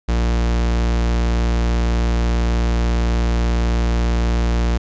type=tone; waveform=45% pulse; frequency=58.27 Hz; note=A#1; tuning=in tune; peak=-15 dBFS; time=0.08-4.78 s; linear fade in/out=10 ms; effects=resampled to 16000 Hz + 9-bit